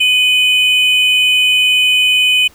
triangle tone pair together, 2492 / 3010 Hz, D#7 / F#7, +2 / +29 cents, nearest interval minor third, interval 327 cents, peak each -10 dBFS, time 0-2.48 s, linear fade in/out 10 ms, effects pink hiss -46 dBFS RMS until 2.54 s

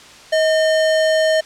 sine tone with sample-and-hold, 633 Hz, D#5, 30 cents sharp, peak -12 dBFS, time 0.32-1.41 s, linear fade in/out 10 ms, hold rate 2450 Hz, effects white hiss -41 dBFS RMS until 1.45 s + low-pass 6000 Hz 12 dB/octave

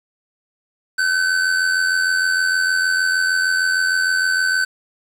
square tone with amplitude modulation, 1524 Hz, G6, 49 cents flat, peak -14 dBFS, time 0.98-4.65 s, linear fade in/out 10 ms, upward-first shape sine, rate 86.5 Hz, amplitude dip 50%, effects low-pass 9000 Hz 12 dB/octave + 7-bit

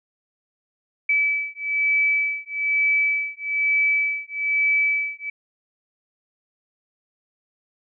sine beating tone pair, 2300 / 2301.1 Hz, D7 / D7, -37 / -36 cents, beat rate 1.1 Hz, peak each -22 dBFS, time 1.09-5.3 s, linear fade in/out 5 ms, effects none

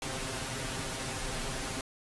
pink noise with comb filter, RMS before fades -36 dBFS, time 0.02-1.81 s, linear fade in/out 2 ms, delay 7.6 ms, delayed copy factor +0.75, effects resampled to 24000 Hz

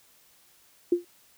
sine tone with exponential decay, 349.2 Hz, F4, in tune, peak -15 dBFS, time 0.92-1.05 s, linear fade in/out 5 ms, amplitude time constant 28 ms, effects white hiss -60 dBFS RMS until 1.37 s

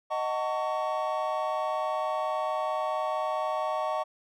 triangle chord, D# half-diminished seventh, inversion none, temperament just, 622.3 / 746.7 / 896 / 1120.1 Hz, D#5 / F#5 / A5 / C#6, 0 / +16 / +31 / +18 cents, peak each -29 / -32 / -33 / -31 dBFS, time 0.1-4.04 s, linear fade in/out 20 ms, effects none

